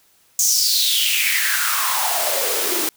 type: noise with high-pass filter sweep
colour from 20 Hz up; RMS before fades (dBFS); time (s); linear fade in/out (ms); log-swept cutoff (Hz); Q
white; -19; 0.39-2.89; 2; 6700 to 290; 5.9
effects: white hiss -57 dBFS RMS until 2.96 s

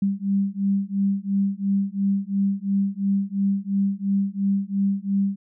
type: beating tone pair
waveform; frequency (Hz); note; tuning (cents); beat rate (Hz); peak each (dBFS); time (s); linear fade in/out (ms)
sine; 196 / 198.9; G3 / G3; 0 / +25; 2.9; -23; 0.02-5.36; 5
effects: none

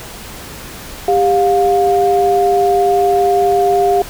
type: tone pair together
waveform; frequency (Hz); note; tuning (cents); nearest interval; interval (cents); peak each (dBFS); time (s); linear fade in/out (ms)
sine; 397.8 / 708.8; G4 / F5; +25 / +25; minor seventh; 1000; -12; 1.08-4.02; 2
effects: pink hiss -31 dBFS RMS until 4.09 s

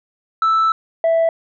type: tone pair in turn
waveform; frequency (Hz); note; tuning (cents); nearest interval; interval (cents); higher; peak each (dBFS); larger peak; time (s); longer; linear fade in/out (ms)
sine; 1318.5 / 659.2; E6 / E5; 0 / 0; octave; 1200; first; -10; neither; 0.42-0.72 / 1.04-1.29; first; 2
effects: tanh soft clip ceiling -11 dBFS

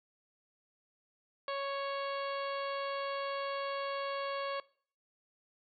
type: harmonic tone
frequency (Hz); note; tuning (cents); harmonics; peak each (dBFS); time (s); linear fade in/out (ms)
554.4; C#5; 0; 1 / 2 / 3 / 4 / 5 / 6 / 7 / 8; -37 / -38 / -46 / -48 / -49 / -49 / -55 / -50; 1.48-4.6; 2
effects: noise-tail reverb RT60 0.5 s tail -22 dB re dry

